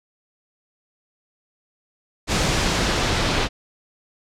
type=noise with low-pass filter sweep; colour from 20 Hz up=pink; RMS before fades=-21 dBFS; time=2.27-3.49 s; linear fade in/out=50 ms; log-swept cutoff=6900 to 4500 Hz; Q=0.97; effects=none